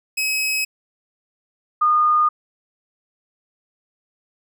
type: tone pair in turn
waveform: sawtooth / sine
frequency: 2550 / 1222.7 Hz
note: D#7 / D#6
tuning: +42 / -31 cents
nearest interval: octave + minor second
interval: 1273 cents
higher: first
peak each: -16 / -13 dBFS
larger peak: second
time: 0.17-0.65 / 1.81-2.29 s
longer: neither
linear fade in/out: 10 ms
effects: none

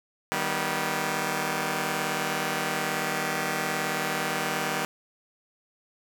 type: chord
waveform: 5% pulse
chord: Eb augmented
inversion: none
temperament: just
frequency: 155.56 / 194.45 / 243.1 Hz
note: Eb3 / G3 / B3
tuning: 0 / -14 / -27 cents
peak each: -20 dBFS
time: 0.32-4.85 s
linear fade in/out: 0 ms
effects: none

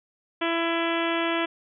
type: harmonic tone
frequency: 333.9 Hz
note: E4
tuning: 22 cents sharp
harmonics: 1 / 2 / 3 / 4 / 5 / 6 / 7 / 8 / 9 / 10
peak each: -27 / -30 / -32 / -33 / -34 / -35 / -35 / -36 / -37 / -37 dBFS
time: 0.41-1.46 s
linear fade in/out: 10 ms
effects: none

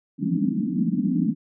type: band-pass noise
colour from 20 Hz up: pink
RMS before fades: -23 dBFS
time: 0.18-1.35 s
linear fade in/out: 50 ms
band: 160 to 300 Hz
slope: 96 dB/octave
effects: none

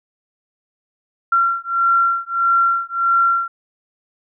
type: beating tone pair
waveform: sine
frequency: 1368 / 1369.6 Hz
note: F6 / F6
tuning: -36 / -34 cents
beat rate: 1.6 Hz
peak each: -17 dBFS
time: 1.32-3.48 s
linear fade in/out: 5 ms
effects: none

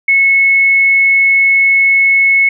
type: tone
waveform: sine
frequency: 2194 Hz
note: C#7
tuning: 18 cents flat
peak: -6 dBFS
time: 0.08-2.49 s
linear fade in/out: 5 ms
effects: none

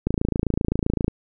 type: click train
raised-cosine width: 3 ms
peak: -8 dBFS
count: 29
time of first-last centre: 0.07-1.081 s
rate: 27.7 Hz
effects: none

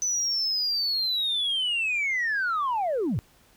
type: linear sweep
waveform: sine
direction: down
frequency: 6060 to 82.8 Hz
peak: -22 dBFS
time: 0.02-3.19 s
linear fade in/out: 0 ms
effects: tanh soft clip ceiling -21 dBFS + pink hiss -59 dBFS RMS until 3.56 s

